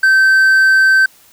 triangle tone, 1549 Hz, G6, 21 cents flat, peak -5 dBFS, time 0.03-1.06 s, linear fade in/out 5 ms, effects white hiss -47 dBFS RMS until 1.32 s

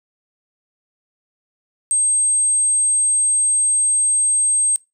sine tone, 8400 Hz, C9, 6 cents sharp, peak -14 dBFS, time 1.91-4.76 s, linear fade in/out 0 ms, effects noise-tail reverb RT60 0.2 s tail -20 dB re dry

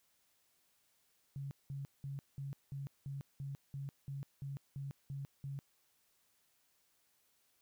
sine tone bursts, 138.59 Hz, C#3, in tune, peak -40 dBFS, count 13, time 1.36-5.59 s, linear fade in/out 0 ms, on 150 ms, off 190 ms, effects white hiss -75 dBFS RMS until 7.61 s

